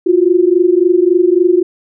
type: tone pair together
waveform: sine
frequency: 344.5 / 368.1 Hz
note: F4 / F#4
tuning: -24 / -9 cents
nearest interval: minor second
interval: 115 cents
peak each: -10 dBFS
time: 0.06-1.63 s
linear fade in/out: 10 ms
effects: none